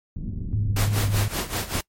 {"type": "low-pass noise", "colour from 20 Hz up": "pink", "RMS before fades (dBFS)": -30, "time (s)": [0.16, 1.18], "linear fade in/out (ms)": 5, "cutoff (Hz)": 240, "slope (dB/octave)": 24}
{"type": "tone with vibrato", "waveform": "sine", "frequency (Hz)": 102.7, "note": "G#2", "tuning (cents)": -19, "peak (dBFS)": -21, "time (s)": [0.53, 1.28], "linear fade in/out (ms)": 0, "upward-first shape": "sine", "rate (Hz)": 2.9, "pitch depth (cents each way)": 24}
{"type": "noise with tremolo", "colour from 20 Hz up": "pink", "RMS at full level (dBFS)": -25, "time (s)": [0.76, 1.81], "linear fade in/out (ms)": 5, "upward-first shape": "sine", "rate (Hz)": 5.2, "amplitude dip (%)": 80}
{"effects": ["noise-tail reverb RT60 0.1 s tail -23 dB re dry", "MP3 64 kbps"]}